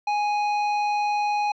sine tone with hard clipping, 830.6 Hz, G#5, in tune, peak -23 dBFS, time 0.07-1.52 s, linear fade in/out 5 ms, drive 11 dB, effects low-pass 5000 Hz 12 dB/octave

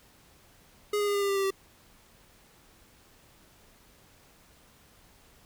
square tone with pitch steps, 415.3 / 411.2 / 407.2 / 403.2 / 399.3 / 395.4 / 391.5 / 387.7 Hz, G#4 / G#4 / G#4 / G4 / G4 / G4 / G4 / G4, 0 / -17 / -34 / +49 / +32 / +15 / -2 / -19 cents, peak -26 dBFS, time 0.93-1.506 s, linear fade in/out 5 ms, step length 72 ms, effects pink hiss -59 dBFS RMS until 5.45 s

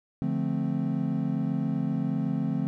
triangle chord, D minor seventh, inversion none, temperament equal, 146.83 / 174.61 / 220 / 261.6 Hz, D3 / F3 / A3 / C4, 0 / 0 / 0 / 0 cents, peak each -29 dBFS, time 0.22-2.67 s, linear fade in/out 0 ms, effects none

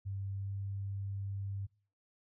sine tone with pitch glide, 98 to 98.74 Hz, G2 to G2, 0 to +13 cents, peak -36 dBFS, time 0.05-1.67 s, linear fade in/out 20 ms, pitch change +13 cents, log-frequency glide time 0.34-0.51 s, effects noise-tail reverb RT60 0.4 s tail -22 dB re dry

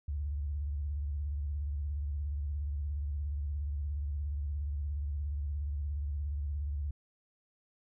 sine tone with vibrato, 72.3 Hz, D2, 27 cents flat, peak -32 dBFS, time 0.08-6.91 s, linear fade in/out 5 ms, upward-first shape square, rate 17 Hz, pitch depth 97 cents each way, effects none

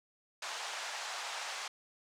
pink band-pass noise, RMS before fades -41 dBFS, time 0.42-1.68 s, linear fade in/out 5 ms, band 700 to 7400 Hz, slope 24 dB/octave, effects none

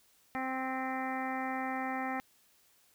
harmonic tone with a mistuned harmonic, 261.6 Hz, C4, in tune, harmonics 1 / 2 / 3 / 4 / 5 / 6 / 7 / 8 / 9, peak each -38 / -45 / -37 / -45 / -43 / -52 / -42 / -45 / -50 dBFS, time 0.35-2.2 s, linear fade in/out 0 ms, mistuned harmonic 8, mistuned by -27 cents, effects white hiss -67 dBFS RMS until 2.94 s

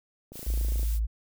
click train, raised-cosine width 2 ms, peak -30 dBFS, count 15, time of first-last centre 0.32-0.831 s, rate 27.4 Hz
blue noise, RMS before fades -42 dBFS, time 0.32-1 s, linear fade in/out 50 ms
sine tone, 55 Hz, A1, in tune, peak -24 dBFS, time 0.46-1.07 s, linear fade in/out 20 ms
effects none

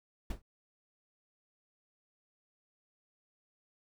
brown noise with exponential decay, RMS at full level -30 dBFS, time 0.3-0.42 s, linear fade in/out 5 ms, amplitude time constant 26 ms, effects none

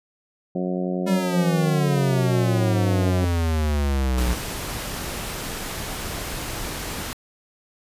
harmonic tone, 91 Hz, F#2, 28 cents flat, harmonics 2 / 3 / 4 / 5 / 6 / 7 / 8, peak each -25 / -31 / -29 / -37 / -32 / -36 / -38 dBFS, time 0.55-3.25 s, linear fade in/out 5 ms
square exponential sweep, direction down, 196 to 59.1 Hz, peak -20 dBFS, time 1.06-4.35 s, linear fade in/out 20 ms
pink noise, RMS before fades -30 dBFS, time 4.18-7.13 s, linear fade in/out 0 ms
effects resampled to 32000 Hz

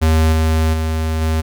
square tone with level steps, 79.6 Hz, D#2, 40 cents sharp, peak -11 / -13 / -17 / -15 dBFS, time 0.01-1.42 s, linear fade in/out 20 ms, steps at 0.32 / 0.73 / 1.21 s, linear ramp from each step 10 ms, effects none

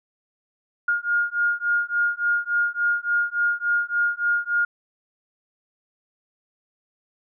sine beating tone pair, 1419 / 1422.5 Hz, F6 / F6, +27 / +31 cents, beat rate 3.5 Hz, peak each -23 dBFS, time 0.88-4.65 s, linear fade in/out 5 ms, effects none

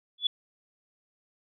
sine tone with exponential growth, 3433 Hz, A7, 43 cents flat, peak -18 dBFS, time 0.18-0.27 s, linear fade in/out 5 ms, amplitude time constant 18 ms, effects none

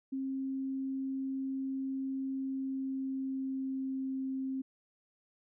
sine tone with pitch glide, 267.4 to 265.1 Hz, C4 to C4, +38 to +23 cents, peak -33 dBFS, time 0.12-4.62 s, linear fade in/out 10 ms, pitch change -15 cents, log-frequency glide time 2.32-4.25 s, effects none

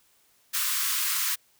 white high-pass noise, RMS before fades -27 dBFS, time 0.53-1.36 s, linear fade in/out 20 ms, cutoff 1000 Hz, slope 96 dB/octave, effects white hiss -64 dBFS RMS until 1.59 s

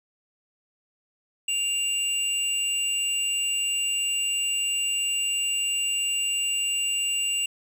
sine tone pair together, 2794 / 7903 Hz, F7 / B8, 0 / 0 cents, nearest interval octave + tritone, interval 1800 cents, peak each -23 / -26 dBFS, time 1.48-7.46 s, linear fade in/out 5 ms, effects tanh soft clip ceiling -20 dBFS + 9-bit

